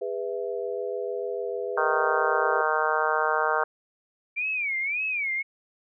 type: chord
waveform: sine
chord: E major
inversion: first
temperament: equal with one note detuned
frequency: 407.2 / 493.9 / 659.3 Hz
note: G#4 / B4 / E5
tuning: -34 / 0 / 0 cents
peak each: -31 / -31 / -36 dBFS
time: 0.01-2.62 s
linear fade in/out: 10 ms
type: harmonic tone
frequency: 155.1 Hz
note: D#3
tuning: 5 cents flat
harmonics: 3 / 4 / 5 / 6 / 7 / 8 / 9 / 10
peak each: -30 / -30 / -30 / -30 / -30 / -30 / -30 / -30 dBFS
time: 1.77-3.64 s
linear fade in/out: 5 ms
type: tone with vibrato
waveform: sine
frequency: 2329 Hz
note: D7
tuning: 15 cents flat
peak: -25 dBFS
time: 4.36-5.43 s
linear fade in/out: 20 ms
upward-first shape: sine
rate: 1.8 Hz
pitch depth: 180 cents each way
effects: none